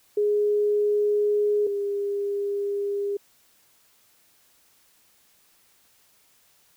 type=tone pair in turn; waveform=sine; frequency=415.5 / 403.7 Hz; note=G#4 / G#4; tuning=+1 / -49 cents; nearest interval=unison; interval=50 cents; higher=first; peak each=-19 / -24 dBFS; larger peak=first; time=0.17-1.67 / 1.67-3.17 s; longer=neither; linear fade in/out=5 ms; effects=white hiss -61 dBFS RMS until 6.76 s